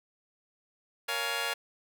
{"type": "chord", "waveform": "10% pulse", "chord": "Bb minor seventh", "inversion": "none", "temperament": "just", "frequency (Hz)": [466.2, 559.4, 699.2, 839.1], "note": ["Bb4", "Db5", "F5", "Ab5"], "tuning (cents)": [0, 16, 2, 18], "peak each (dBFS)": -29, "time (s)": [1.08, 1.54], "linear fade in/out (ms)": 10, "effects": []}